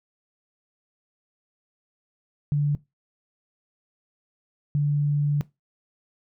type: tone bursts at uneven times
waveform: sine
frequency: 145.7 Hz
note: D3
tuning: 13 cents flat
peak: -19 dBFS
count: 2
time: 2.52-2.75 / 4.75-5.41 s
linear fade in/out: 0 ms
effects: noise-tail reverb RT60 0.2 s tail -19 dB re dry